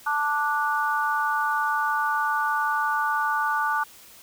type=chord; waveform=sine; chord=D major; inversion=second; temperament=just; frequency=881 / 1174.7 / 1468.3 Hz; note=A5 / D6 / F#6; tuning=+2 / 0 / -14 cents; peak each=-26 dBFS; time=0.06-3.84 s; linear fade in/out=10 ms; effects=white hiss -49 dBFS RMS until 4.22 s